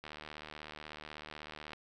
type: click train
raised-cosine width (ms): 0.3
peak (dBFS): -29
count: 130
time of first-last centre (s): 0.04-1.733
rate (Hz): 76.2
effects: none